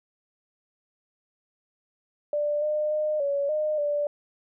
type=tone with pitch steps; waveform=sine; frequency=590 / 605 / 610 / 564 / 611 / 585 Hz; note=D5 / D#5 / D#5 / C#5 / D#5 / D5; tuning=+8 / -49 / -34 / +30 / -32 / -7 cents; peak=-23 dBFS; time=2.33-4.07 s; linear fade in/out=2 ms; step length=290 ms; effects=none